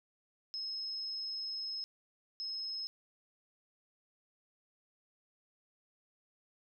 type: tone bursts at uneven times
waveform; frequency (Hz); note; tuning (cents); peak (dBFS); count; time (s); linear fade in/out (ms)
sine; 5170; E8; -34; -37; 2; 0.54-1.84 / 2.4-2.87; 0
effects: none